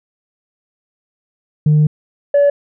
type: tone pair in turn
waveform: sine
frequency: 151.4 / 571.6 Hz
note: D#3 / D5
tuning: -47 / -47 cents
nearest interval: octave + major seventh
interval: 2300 cents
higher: second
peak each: -6 dBFS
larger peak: neither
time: 1.66-1.87 / 2.34-2.5 s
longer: first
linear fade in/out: 5 ms
effects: tanh soft clip ceiling -6 dBFS